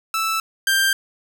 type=tone pair in turn; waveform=sawtooth; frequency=1318.5 / 1581.3 Hz; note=E6 / G6; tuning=0 / +15 cents; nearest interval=minor third; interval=315 cents; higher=second; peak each=-16 / -12 dBFS; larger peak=second; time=0.14-0.4 / 0.67-0.93 s; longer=neither; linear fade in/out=2 ms; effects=none